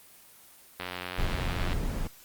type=click train; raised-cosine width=0.3 ms; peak=-18 dBFS; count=85; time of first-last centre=0.8-1.73 s; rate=90.3 Hz
type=noise; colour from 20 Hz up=brown; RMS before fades=-30 dBFS; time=1.18-2.07 s; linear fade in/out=0 ms
effects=white hiss -54 dBFS RMS until 2.24 s + Opus 24 kbps